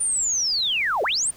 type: linear two-way sweep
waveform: sine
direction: down then up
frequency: 9397 to 370.9 to 9397 Hz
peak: -20 dBFS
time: 0-1.31 s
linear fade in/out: 10 ms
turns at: 1.03 s
effects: pink hiss -49 dBFS RMS until 1.36 s

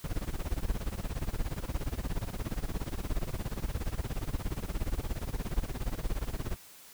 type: noise with tremolo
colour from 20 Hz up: brown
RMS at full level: -30 dBFS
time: 0.04-6.56 s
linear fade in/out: 0 ms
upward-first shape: sine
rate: 17 Hz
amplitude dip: 95%
effects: white hiss -53 dBFS RMS until 6.93 s

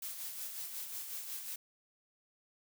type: noise with tremolo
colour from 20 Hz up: blue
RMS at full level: -41 dBFS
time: 0.02-1.56 s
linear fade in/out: 5 ms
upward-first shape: sine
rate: 5.5 Hz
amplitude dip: 45%
effects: none

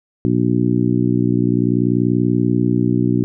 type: harmonic tone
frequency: 60.5 Hz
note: B1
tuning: 35 cents flat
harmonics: 2 / 3 / 4 / 5 / 6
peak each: -19 / -20 / -19 / -19 / -23 dBFS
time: 0.25-3.24 s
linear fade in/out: 0 ms
effects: none

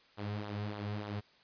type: tone with flanger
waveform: sawtooth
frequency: 103.83 Hz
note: G#2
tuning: in tune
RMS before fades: -39 dBFS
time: 0.17-1.21 s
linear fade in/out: 20 ms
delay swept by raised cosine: 0.38 to 3.58 ms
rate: 3.4 Hz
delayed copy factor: -0.6
effects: white hiss -64 dBFS RMS until 1.43 s + resampled to 11025 Hz

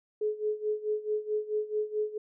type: tone with tremolo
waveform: sine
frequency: 425.4 Hz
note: G#4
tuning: 42 cents sharp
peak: -25 dBFS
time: 0.21-2.18 s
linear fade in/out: 5 ms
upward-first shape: sine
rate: 4.6 Hz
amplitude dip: 85%
effects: none

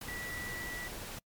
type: tone in noise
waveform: sine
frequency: 1953 Hz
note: B6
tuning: 20 cents flat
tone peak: -40 dBFS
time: 0.08-0.88 s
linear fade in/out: 5 ms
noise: pink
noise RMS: -43 dBFS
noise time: 0.01-1.19 s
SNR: 0 dB
effects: noise-tail reverb RT60 0.1 s tail -26 dB re dry + MP3 96 kbps

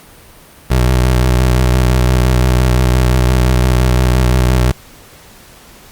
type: tone with vibrato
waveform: 25% pulse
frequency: 62.6 Hz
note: B1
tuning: 24 cents sharp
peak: -5 dBFS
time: 0.7-4.72 s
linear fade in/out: 10 ms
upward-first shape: square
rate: 5.8 Hz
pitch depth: 32 cents each way
effects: pink hiss -40 dBFS RMS until 5.91 s + Opus 48 kbps

